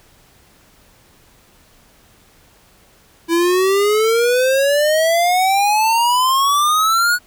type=exponential sweep; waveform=square; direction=up; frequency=330 to 1472 Hz; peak=-13 dBFS; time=3.28-7.19 s; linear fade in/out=50 ms; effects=pink hiss -51 dBFS RMS until 7.26 s